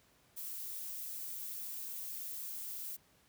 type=noise; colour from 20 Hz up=violet; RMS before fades=-43 dBFS; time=0.36-2.97 s; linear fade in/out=20 ms; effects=pink hiss -68 dBFS RMS until 3.28 s + high-pass 60 Hz 12 dB/octave